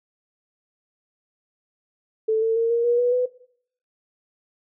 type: tone with pitch steps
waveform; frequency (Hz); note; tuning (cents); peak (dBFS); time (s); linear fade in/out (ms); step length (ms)
sine; 440 / 449.2 / 458.7 / 468.3 / 478.2 / 488.2 / 498.5; A4 / A4 / A#4 / A#4 / A#4 / B4 / B4; 0 / +36 / -28 / +8 / +44 / -20 / +16; -17; 2.28-3.26; 10; 140
effects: noise-tail reverb RT60 0.6 s tail -17 dB re dry